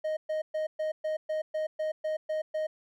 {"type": "tone bursts", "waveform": "triangle", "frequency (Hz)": 622.3, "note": "D#5", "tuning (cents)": 0, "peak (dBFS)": -26, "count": 11, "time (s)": [0.04, 2.67], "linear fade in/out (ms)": 10, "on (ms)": 130, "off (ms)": 120, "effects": []}